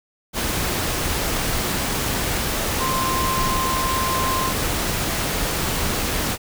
sine tone in noise, 1046.5 Hz, C6, in tune, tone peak -22 dBFS, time 2.78-4.53 s, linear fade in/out 50 ms, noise pink, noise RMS -23 dBFS, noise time 0.33-6.38 s, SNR -2 dB, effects none

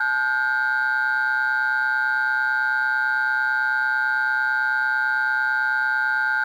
sine tone cluster, 865 / 1436 / 1565 Hz, A5 / F6 / G6, -30 / +48 / -3 cents, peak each -26 / -21 / -21 dBFS, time 0-6.44 s, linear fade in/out 5 ms, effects tanh soft clip ceiling -14 dBFS + 9-bit

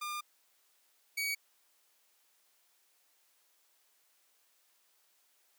sawtooth tone pair in turn, 1204 / 2258 Hz, D6 / C#7, +43 / +31 cents, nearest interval major seventh, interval 1088 cents, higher second, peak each -33 / -29 dBFS, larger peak second, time 0.01-0.21 / 1.17-1.35 s, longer first, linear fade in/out 10 ms, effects white hiss -71 dBFS RMS until 5.58 s + high-pass 400 Hz 12 dB/octave

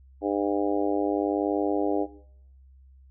harmonic tone, 100.9 Hz, G#2, 49 cents flat, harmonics 3 / 4 / 5 / 6 / 7 / 8, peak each -27 / -29 / -31 / -33 / -34 / -35 dBFS, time 0.21-2.07 s, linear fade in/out 50 ms, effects noise-tail reverb RT60 0.7 s tail -18 dB re dry + added 66 Hz sine -50 dBFS peak until 3.1 s

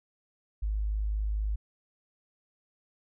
sine tone, 52.2 Hz, G#1, 10 cents sharp, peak -27 dBFS, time 0.62-1.56 s, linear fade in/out 10 ms, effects none

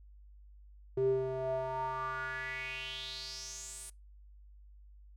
square tone with band-pass filter sweep, 130.81 Hz, C3, in tune, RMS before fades -37 dBFS, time 0.97-3.9 s, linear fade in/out 5 ms, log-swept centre 350 to 9500 Hz, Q 5.7, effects noise-tail reverb RT60 0.2 s tail -24 dB re dry + added 50 Hz sine -53 dBFS peak until 5.16 s

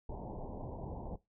pink low-pass noise, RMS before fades -43 dBFS, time 0.09-1.16 s, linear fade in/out 5 ms, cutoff 970 Hz, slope 96 dB/octave, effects noise-tail reverb RT60 0.2 s tail -19 dB re dry

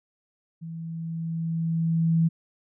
sine tone with level ramp, 164.3 Hz, E3, 5 cents flat, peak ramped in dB -34 to -17 dBFS, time 0.61-2.29 s, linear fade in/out 20 ms, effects none

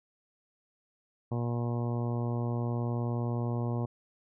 harmonic tone, 119.3 Hz, A#2, 41 cents sharp, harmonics 1 / 2 / 3 / 4 / 5 / 6 / 7 / 8 / 9, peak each -30 / -36 / -40 / -42 / -44 / -46 / -47 / -48 / -49 dBFS, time 1.31-3.86 s, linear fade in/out 10 ms, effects none

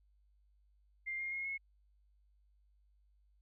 sine tone with pitch steps, 2100 / 2126 / 2152 / 2178 Hz, C7 / C7 / C7 / C#7, +6 / +27 / +48 / -31 cents, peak -37 dBFS, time 1.06-1.58 s, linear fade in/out 20 ms, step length 130 ms, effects added 50 Hz sine -67 dBFS peak until 3.41 s

